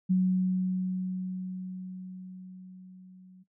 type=tone with level ramp; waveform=sine; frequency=185 Hz; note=F#3; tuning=in tune; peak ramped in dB=-20 to -50 dBFS; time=0.09-3.44 s; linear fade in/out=20 ms; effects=noise-tail reverb RT60 0.1 s tail -17 dB re dry